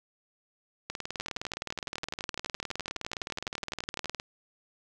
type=two click trains; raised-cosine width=0.2 ms; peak=-17 / -17 dBFS; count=65 / 35; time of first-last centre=0.9-4.199 / 1.2-4.057 s; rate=19.4 / 11.9 Hz; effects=none